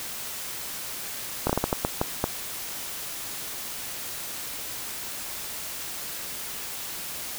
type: slowing click train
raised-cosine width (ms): 1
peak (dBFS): -8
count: 9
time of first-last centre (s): 1.47-2.241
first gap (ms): 25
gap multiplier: 1.37
effects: white hiss -35 dBFS RMS until 7.38 s